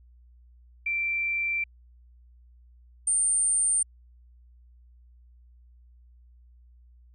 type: tone pair in turn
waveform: sine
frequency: 2349 / 8920 Hz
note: D7 / C#9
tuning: 0 / +10 cents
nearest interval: octave + major seventh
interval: 2310 cents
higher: second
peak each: -25 / -21 dBFS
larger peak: second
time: 0.86-1.64 / 3.07-3.83 s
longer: first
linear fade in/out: 5 ms
effects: added 60 Hz sine -52 dBFS peak until 7.14 s